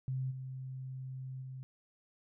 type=tone with level steps; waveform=sine; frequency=130.81 Hz; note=C3; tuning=in tune; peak=-33 / -40 / -42 dBFS; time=0.08-1.63 s; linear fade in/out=0 ms; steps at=0.3 / 1.41 s; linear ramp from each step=20 ms; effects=none